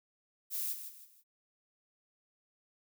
violet noise with echo, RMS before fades -36 dBFS, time 0.5-0.76 s, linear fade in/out 50 ms, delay 160 ms, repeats 3, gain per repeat -9 dB, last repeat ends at 1.24 s, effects none

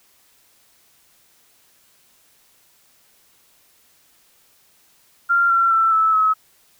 sine tone with pitch steps, 1387 / 1360.8 / 1335.1 / 1309.9 / 1285.2 Hz, F6 / F6 / E6 / E6 / E6, -12 / -45 / +22 / -11 / -44 cents, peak -13 dBFS, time 5.29-6.34 s, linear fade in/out 20 ms, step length 210 ms, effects white hiss -57 dBFS RMS until 6.79 s

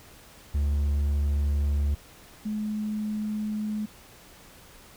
triangle / sine tone pair in turn, 72 / 212.7 Hz, D2 / G#3, -34 / +42 cents, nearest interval octave + perfect fifth, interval 1876 cents, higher second, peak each -20 / -27 dBFS, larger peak first, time 0.54-1.95 / 2.45-3.86 s, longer neither, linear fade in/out 10 ms, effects pink hiss -51 dBFS RMS until 4.96 s

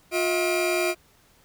40% pulse tone cluster, 355.9 / 642 / 2385 Hz, F4 / E5 / D7, +33 / -46 / +26 cents, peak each -24 / -26 / -28 dBFS, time 0.11-0.95 s, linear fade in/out 50 ms, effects pink hiss -59 dBFS RMS until 1.44 s

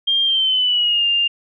sine tone with pitch glide, 3200 to 2802 Hz, G7 to F7, +35 to +5 cents, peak -14 dBFS, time 0.07-1.28 s, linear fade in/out 10 ms, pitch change -230 cents, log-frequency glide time 0.23-1.06 s, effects none

